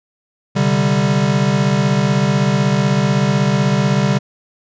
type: chord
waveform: square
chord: C suspended second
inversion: none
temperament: equal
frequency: 130.81 / 146.83 / 196 Hz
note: C3 / D3 / G3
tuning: 0 / 0 / 0 cents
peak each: -19 / -18 / -17 dBFS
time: 0.55-4.19 s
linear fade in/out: 20 ms
effects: resampled to 16000 Hz